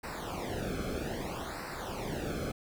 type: noise with flanger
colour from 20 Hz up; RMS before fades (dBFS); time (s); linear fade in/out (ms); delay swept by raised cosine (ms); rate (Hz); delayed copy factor
brown; -37; 0.03-2.52; 10; 0.3 to 1.08; 0.62; -0.9
effects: none